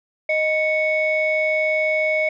sine tone pair together, 622.1 / 2217 Hz, D#5 / C#7, 0 / 0 cents, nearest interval octave + minor seventh, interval 2200 cents, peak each -19 dBFS, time 0.29-2.29 s, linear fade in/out 5 ms, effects tanh soft clip ceiling -11 dBFS

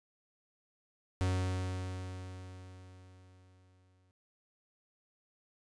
45% pulse tone with exponential decay, 92.5 Hz, F#2, in tune, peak -28 dBFS, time 1.21-4.11 s, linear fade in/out 0 ms, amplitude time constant 630 ms, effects resampled to 22050 Hz

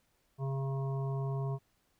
harmonic tone, 135.7 Hz, C#3, 36 cents flat, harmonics 1 / 3 / 5 / 7 / 8, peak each -32 / -42 / -46 / -49 / -50 dBFS, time 0.38-1.59 s, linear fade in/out 50 ms, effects pink hiss -74 dBFS RMS until 1.99 s

